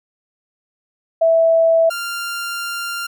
sine / sawtooth tone pair in turn, 657 / 1392.1 Hz, E5 / F6, -6 / -6 cents, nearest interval octave + minor second, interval 1300 cents, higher second, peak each -10 / -19 dBFS, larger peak first, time 1.21-1.9 / 1.9-3.07 s, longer second, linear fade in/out 10 ms, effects none

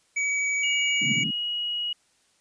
square tone with vibrato, 2273 Hz, C#7, 43 cents sharp, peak -24 dBFS, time 0.16-1.24 s, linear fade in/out 10 ms, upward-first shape triangle, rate 12 Hz, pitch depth 8 cents each way
sine tone with pitch glide, 2878 to 2900 Hz, F#7 to F#7, -49 to -35 cents, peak -26 dBFS, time 0.63-1.93 s, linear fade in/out 5 ms, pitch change +14 cents, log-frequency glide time 0.93-1.47 s
white band-pass noise, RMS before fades -31 dBFS, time 1.01-1.31 s, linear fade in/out 10 ms, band 130 to 280 Hz, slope 48 dB/octave
effects white hiss -65 dBFS RMS until 2.4 s + resampled to 22050 Hz

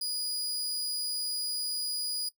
sawtooth tone, 4909 Hz, D#8, 24 cents flat, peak -28 dBFS, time 0.01-2.29 s, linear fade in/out 5 ms, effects noise-tail reverb RT60 0.1 s tail -18 dB re dry

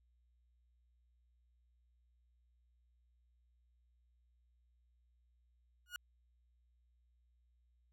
30% pulse tone with exponential growth, 1445 Hz, F#6, 41 cents flat, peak -35 dBFS, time 5.86-5.96 s, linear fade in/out 1 ms, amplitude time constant 21 ms, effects added 60 Hz sine -70 dBFS peak until 7.92 s

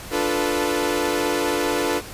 sawtooth chord, B half-diminished seventh, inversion first, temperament equal with one note detuned, 293.7 / 349.2 / 438.2 / 493.9 Hz, D4 / F4 / A4 / B4, 0 / 0 / -7 / 0 cents, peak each -22 dBFS, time 0.1-2.02 s, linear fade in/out 50 ms, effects pink hiss -37 dBFS RMS until 2.13 s + resampled to 32000 Hz

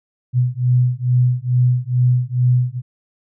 sine beating tone pair, 123.47 / 125.77 Hz, B2 / B2, 0 / +32 cents, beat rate 2.3 Hz, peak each -16 dBFS, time 0.33-2.82 s, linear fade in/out 50 ms, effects none

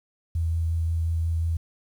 sine tone with vibrato, 82.41 Hz, E2, in tune, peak -22 dBFS, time 0.35-1.57 s, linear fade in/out 5 ms, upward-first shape sine, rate 5.6 Hz, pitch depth 13 cents each way, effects 9-bit

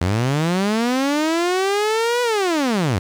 sawtooth linear two-way sweep, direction up then down, 82.2 to 493.9 to 82.2 Hz, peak -13 dBFS, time 0.01-2.99 s, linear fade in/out 5 ms, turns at 2.22 s, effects low-pass 8000 Hz 12 dB/octave + 7-bit

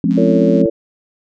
sine chord, Db major seventh, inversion first, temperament equal with one note detuned, 174.61 / 211.4 / 261.6 / 277.2 Hz, F3 / Ab3 / C4 / Db4, 0 / +31 / 0 / 0 cents, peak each -16 / -16 / -16 / -20 dBFS, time 0.04-0.66 s, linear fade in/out 2 ms
click train, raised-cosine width 0.2 ms, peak -23 dBFS, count 62, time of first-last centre 0.11-0.614 s, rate 121 Hz
harmonic tone, 112.6 Hz, A2, 40 cents sharp, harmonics 3 / 4 / 5, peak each -17 / -17 / -17 dBFS, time 0.17-0.7 s, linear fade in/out 10 ms
effects none

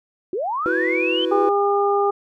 sine linear sweep, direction up, 332.7 to 3136 Hz, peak -21 dBFS, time 0.33-1.25 s, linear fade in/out 2 ms
triangle chord, E suspended second, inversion none, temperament equal, 329.6 / 370 / 493.9 Hz, E4 / F#4 / B4, 0 / 0 / 0 cents, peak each -22 dBFS, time 0.66-1.49 s, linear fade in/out 0 ms
harmonic tone, 403.4 Hz, G4, 50 cents sharp, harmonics 1 / 2 / 3, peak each -18 / -21 / -23 dBFS, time 1.31-2.11 s, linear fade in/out 10 ms
effects none

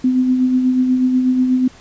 sine tone with tremolo, 255.1 Hz, C4, 44 cents flat, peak -10 dBFS, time 0.04-1.68 s, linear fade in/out 5 ms, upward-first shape sine, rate 8.2 Hz, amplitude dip 40%, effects pink hiss -44 dBFS RMS until 1.8 s + resampled to 16000 Hz

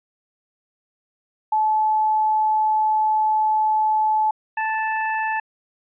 sine / 25% pulse tone pair in turn, 864 / 877.6 Hz, A5 / A5, -32 / -5 cents, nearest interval unison, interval 27 cents, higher second, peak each -16 / -17 dBFS, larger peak first, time 1.52-4.31 / 4.57-5.4 s, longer first, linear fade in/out 5 ms, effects resampled to 8000 Hz

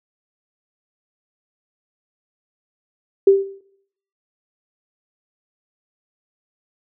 sine tone with exponential decay, 392 Hz, G4, in tune, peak -5 dBFS, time 3.27-3.61 s, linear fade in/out 5 ms, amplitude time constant 73 ms, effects noise-tail reverb RT60 0.7 s tail -19 dB re dry

